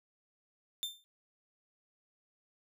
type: tone with exponential decay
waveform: 40% pulse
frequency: 3578 Hz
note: A7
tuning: 28 cents sharp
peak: -30 dBFS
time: 0.83-1.04 s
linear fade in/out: 0 ms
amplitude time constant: 45 ms
effects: none